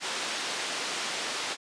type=band-pass noise; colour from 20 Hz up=white; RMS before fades=-33 dBFS; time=0-1.57 s; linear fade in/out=50 ms; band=280 to 4800 Hz; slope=12 dB/octave; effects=resampled to 22050 Hz